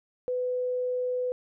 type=tone; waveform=sine; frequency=500 Hz; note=B4; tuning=21 cents sharp; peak=-26 dBFS; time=0.28-1.32 s; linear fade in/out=0 ms; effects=none